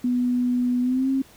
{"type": "tone with pitch glide", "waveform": "sine", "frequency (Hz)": [246.9, 267.7], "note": ["B3", "C4"], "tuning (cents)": [0, 40], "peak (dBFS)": -19, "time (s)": [0.04, 1.22], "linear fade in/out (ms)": 5, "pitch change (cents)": 140, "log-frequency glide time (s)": [0.81, 1.09], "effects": ["pink hiss -51 dBFS RMS until 1.36 s"]}